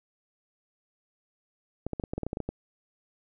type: clicks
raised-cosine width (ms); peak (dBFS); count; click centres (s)
2; -18; 12; 1.866 / 1.933 / 1.998 / 2.038 / 2.135 / 2.18 / 2.233 / 2.266 / 2.331 / 2.371 / 2.403 / 2.49
effects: none